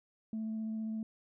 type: tone with vibrato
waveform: sine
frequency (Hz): 220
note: A3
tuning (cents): 0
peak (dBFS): -33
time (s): 0.33-1.03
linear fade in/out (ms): 2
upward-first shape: sine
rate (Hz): 15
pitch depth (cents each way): 10
effects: tanh soft clip ceiling -32 dBFS